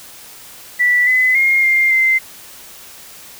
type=tone with pitch steps; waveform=sine; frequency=1964 / 2020 / 2135 / 2109 / 2078 Hz; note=B6 / B6 / C7 / C7 / C7; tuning=-10 / +39 / +34 / +13 / -12 cents; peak=-10 dBFS; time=0.79-2.19 s; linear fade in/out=20 ms; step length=280 ms; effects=white hiss -38 dBFS RMS until 3.39 s